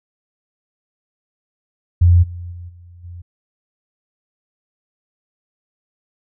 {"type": "tone with level steps", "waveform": "sine", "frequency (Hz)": 87.31, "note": "F2", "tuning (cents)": 0, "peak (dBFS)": [-7, -27, -30, -39, -31], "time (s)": [2.01, 3.22], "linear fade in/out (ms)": 10, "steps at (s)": [2.22, 2.51, 2.68, 3.03], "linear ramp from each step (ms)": 20, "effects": []}